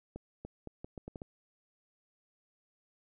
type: accelerating click train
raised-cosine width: 2 ms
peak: -29 dBFS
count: 8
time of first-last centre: 0.16-1.219 s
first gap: 290 ms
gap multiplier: 0.77
effects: none